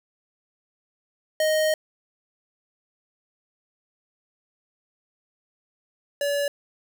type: tone pair in turn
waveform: square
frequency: 622.3 / 571.4 Hz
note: D#5 / D5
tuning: 0 / -48 cents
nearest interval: minor second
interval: 148 cents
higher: first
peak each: -20 / -23 dBFS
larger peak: first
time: 1.4-1.74 / 6.21-6.48 s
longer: first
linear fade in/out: 2 ms
effects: none